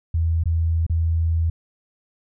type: tone with dropouts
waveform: sine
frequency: 82.2 Hz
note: E2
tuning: 4 cents flat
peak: -17 dBFS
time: 0.14-1.5 s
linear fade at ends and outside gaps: 5 ms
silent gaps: 0.437-0.456 / 0.866-0.897 s
effects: none